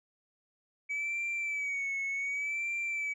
sine tone with vibrato, 2276 Hz, C#7, 45 cents sharp, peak -29 dBFS, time 0.89-3.14 s, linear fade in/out 20 ms, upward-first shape sine, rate 0.67 Hz, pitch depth 63 cents each way, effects tanh soft clip ceiling -30 dBFS

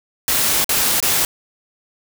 white noise with dropouts, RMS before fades -17 dBFS, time 0.28-1.25 s, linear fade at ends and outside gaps 1 ms, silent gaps 0.644-0.692 / 1.002-1.026 s, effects none

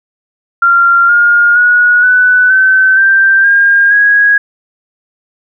sine tone with pitch steps, 1384 / 1419.6 / 1456.2 / 1493.7 / 1532.1 / 1571.5 / 1612 / 1653.5 Hz, F6 / F6 / F#6 / F#6 / G6 / G6 / G6 / G#6, -16 / +28 / -28 / +16 / -40 / +4 / +48 / -8 cents, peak -4 dBFS, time 0.62-4.38 s, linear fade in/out 5 ms, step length 470 ms, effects none

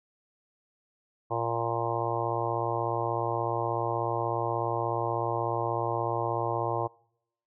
harmonic tone, 116.54 Hz, A#2, in tune, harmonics 1 / 3 / 4 / 5 / 6 / 7 / 8 / 9, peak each -35 / -35 / -35 / -35 / -35 / -35 / -35 / -35 dBFS, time 1.3-6.88 s, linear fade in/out 20 ms, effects noise-tail reverb RT60 0.8 s tail -26 dB re dry

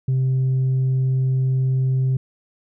sine tone, 130.81 Hz, C3, in tune, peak -14 dBFS, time 0.08-2.17 s, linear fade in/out 5 ms, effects tanh soft clip ceiling -15 dBFS

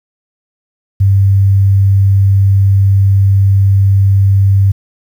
sine tone, 98 Hz, G2, in tune, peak -5 dBFS, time 1-4.72 s, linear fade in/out 10 ms, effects 7-bit

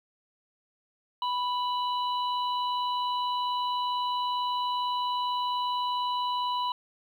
harmonic tone, 987.8 Hz, B5, in tune, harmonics 1 / 3 / 4, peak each -27 / -37 / -39 dBFS, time 1.22-6.72 s, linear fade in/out 2 ms, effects 10-bit

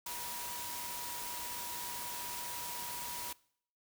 sine tone in noise, 964 Hz, B5, 42 cents flat, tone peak -45 dBFS, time 0.06-3.33 s, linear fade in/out 5 ms, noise white, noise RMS -42 dBFS, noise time 0.06-3.33 s, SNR -6 dB, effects noise-tail reverb RT60 0.6 s tail -22 dB re dry

